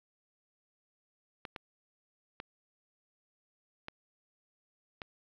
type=clicks; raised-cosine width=0.3 ms; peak=-24 dBFS; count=5; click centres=1.452 / 1.562 / 2.401 / 3.884 / 5.018 s; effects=low-pass 5000 Hz 12 dB/octave + 10-bit